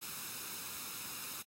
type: noise with comb filter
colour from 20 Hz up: white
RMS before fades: -44 dBFS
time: 0.01-1.43 s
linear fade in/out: 20 ms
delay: 0.77 ms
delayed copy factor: +0.55
effects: high-pass 100 Hz 12 dB/octave + AAC 48 kbps